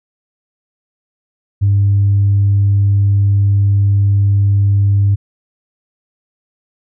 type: tone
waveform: sine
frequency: 100 Hz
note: G2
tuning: 35 cents sharp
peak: -7 dBFS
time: 1.61-5.16 s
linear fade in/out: 20 ms
effects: tanh soft clip ceiling -5 dBFS